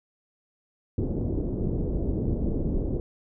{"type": "low-pass noise", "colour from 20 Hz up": "pink", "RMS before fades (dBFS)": -27, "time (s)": [0.98, 3], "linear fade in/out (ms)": 2, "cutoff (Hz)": 440, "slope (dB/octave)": 24, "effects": []}